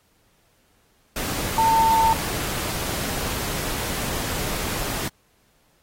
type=tone in noise; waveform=sine; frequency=898 Hz; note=A5; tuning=35 cents sharp; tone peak=-15 dBFS; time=1.58-2.13 s; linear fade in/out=2 ms; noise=pink; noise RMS=-28 dBFS; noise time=1.16-5.08 s; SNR=+10 dB; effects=pink hiss -63 dBFS RMS until 5.82 s + AAC 48 kbps